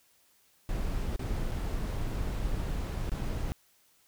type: noise with dropouts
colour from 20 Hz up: brown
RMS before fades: -32 dBFS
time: 0.69-3.52 s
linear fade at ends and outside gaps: 0 ms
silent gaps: 1.161-1.194 / 1.514-1.519 / 3.094-3.118 s
effects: white hiss -66 dBFS RMS until 4.07 s